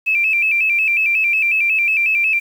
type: tone with vibrato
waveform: sine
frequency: 2477 Hz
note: D#7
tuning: 8 cents flat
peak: -13 dBFS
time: 0.06-2.4 s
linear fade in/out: 20 ms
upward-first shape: square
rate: 5.5 Hz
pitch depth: 80 cents each way
effects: 7-bit